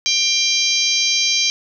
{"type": "harmonic tone with a mistuned harmonic", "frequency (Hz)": 793, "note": "G5", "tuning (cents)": 20, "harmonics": [3, 4, 5, 6, 7, 8], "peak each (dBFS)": [-22, -22, -22, -22, -22, -22], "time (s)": [0.06, 1.5], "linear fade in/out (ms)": 0, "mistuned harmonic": 8, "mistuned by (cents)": -26, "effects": []}